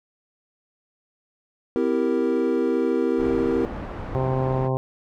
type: chord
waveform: triangle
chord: C dominant seventh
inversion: none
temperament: equal with one note detuned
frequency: 256.1 / 329.6 / 392 / 466.2 Hz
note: C4 / E4 / G4 / Bb4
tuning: -37 / 0 / 0 / 0 cents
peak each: -23 dBFS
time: 1.76-3.65 s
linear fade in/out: 0 ms
type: low-pass noise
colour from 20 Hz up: pink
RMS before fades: -33 dBFS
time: 3.17-4.7 s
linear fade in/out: 50 ms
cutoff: 1200 Hz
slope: 12 dB/octave
type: harmonic tone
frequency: 130.81 Hz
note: C3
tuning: in tune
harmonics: 1 / 2 / 3 / 4 / 5 / 6 / 7 / 8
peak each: -23 / -32 / -28 / -29 / -34 / -33 / -36 / -36 dBFS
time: 4.15-4.77 s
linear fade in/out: 0 ms
effects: none